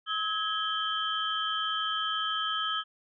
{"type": "tone cluster", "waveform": "sine", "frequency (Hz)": [1285, 1655, 3103, 3312], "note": ["E6", "G#6", "G7", "G#7"], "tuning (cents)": [-45, -6, -18, -5], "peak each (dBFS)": [-31, -37, -32, -39], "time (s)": [0.06, 2.84], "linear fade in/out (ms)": 50, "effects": []}